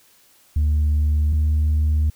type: tone pair in turn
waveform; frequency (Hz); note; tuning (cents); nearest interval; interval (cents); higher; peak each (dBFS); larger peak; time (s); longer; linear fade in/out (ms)
sine; 75.2 / 76.34; D2 / D#2; +42 / -32; unison; 26; second; -13; neither; 0.56-1.33 / 1.33-2.1; neither; 5
effects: tanh soft clip ceiling -14 dBFS + white hiss -55 dBFS RMS until 2.15 s